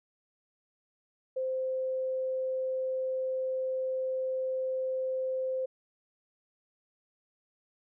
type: tone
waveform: sine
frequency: 520 Hz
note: C5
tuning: 11 cents flat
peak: -29 dBFS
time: 1.36-5.66 s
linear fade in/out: 10 ms
effects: none